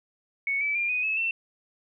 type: tone with pitch steps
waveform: sine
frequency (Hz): 2217 / 2304 / 2395 / 2490 / 2588 / 2690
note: C#7 / D7 / D7 / D#7 / E7 / E7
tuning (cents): 0 / -34 / +33 / +1 / -32 / +34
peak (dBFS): -24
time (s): 0.47-1.31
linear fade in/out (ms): 2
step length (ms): 140
effects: none